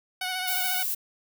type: tone with vibrato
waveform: 10% pulse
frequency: 740 Hz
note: F#5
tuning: in tune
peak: -20 dBFS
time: 0.21-0.83 s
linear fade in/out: 5 ms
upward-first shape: sine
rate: 14 Hz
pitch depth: 26 cents each way
type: noise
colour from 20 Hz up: violet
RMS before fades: -29 dBFS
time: 0.47-0.95 s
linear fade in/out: 10 ms
effects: none